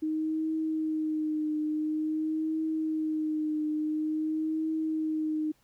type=tone with vibrato; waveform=sine; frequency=311.1 Hz; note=D#4; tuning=in tune; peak=-27 dBFS; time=0.02-5.52 s; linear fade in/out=10 ms; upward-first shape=triangle; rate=0.48 Hz; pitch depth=36 cents each way; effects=pink hiss -68 dBFS RMS until 5.63 s